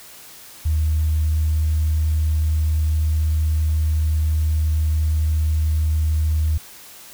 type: tone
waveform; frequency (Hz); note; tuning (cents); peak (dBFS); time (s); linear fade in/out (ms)
sine; 77.78; D#2; 0; -15; 0.65-6.58; 10
effects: tanh soft clip ceiling -11 dBFS + white hiss -42 dBFS RMS until 7.13 s